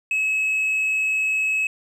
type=tone with hard clipping; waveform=triangle; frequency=2575 Hz; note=E7; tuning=41 cents flat; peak=-18 dBFS; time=0.11-1.67 s; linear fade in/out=2 ms; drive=1 dB; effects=none